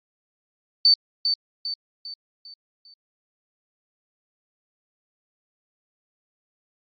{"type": "tone with echo", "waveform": "sine", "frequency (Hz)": 4545, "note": "C#8", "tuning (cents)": 42, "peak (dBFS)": -12, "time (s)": [0.85, 0.94], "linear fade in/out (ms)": 2, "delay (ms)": 400, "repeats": 5, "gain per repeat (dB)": -7, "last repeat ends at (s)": 2.94, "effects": ["Opus 48 kbps"]}